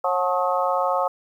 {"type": "harmonic tone with a mistuned harmonic", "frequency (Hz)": 181.1, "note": "F#3", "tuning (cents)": -37, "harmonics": [3, 4, 5, 6, 7], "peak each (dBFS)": [-24, -25, -26, -27, -27], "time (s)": [0.04, 1.08], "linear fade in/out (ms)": 5, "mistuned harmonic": 5, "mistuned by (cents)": -54, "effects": ["9-bit"]}